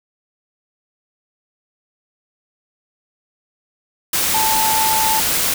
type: tone in noise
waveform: sine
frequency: 880 Hz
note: A5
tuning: in tune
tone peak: -17 dBFS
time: 4.34-5.2 s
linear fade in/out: 5 ms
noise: white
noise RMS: -18 dBFS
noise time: 4.13-5.54 s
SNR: -2 dB
effects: none